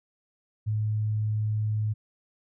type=tone; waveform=sine; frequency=107.3 Hz; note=A2; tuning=43 cents flat; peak=-24 dBFS; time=0.66-1.94 s; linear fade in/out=20 ms; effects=none